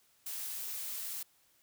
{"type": "noise", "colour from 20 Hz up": "blue", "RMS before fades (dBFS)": -40, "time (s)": [0.26, 1.23], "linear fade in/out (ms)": 5, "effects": ["white hiss -69 dBFS RMS until 1.62 s"]}